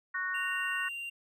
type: chord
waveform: sine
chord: F# major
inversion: second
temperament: just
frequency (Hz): 1110 / 1480 / 1850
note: C#6 / F#6 / A#6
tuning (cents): +2 / 0 / -14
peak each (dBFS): -39 / -35 / -34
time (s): 0.14-0.89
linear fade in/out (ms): 10
type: tone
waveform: triangle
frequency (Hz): 2775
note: F7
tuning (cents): -12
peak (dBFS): -35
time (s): 0.34-1.1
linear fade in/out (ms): 10
effects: none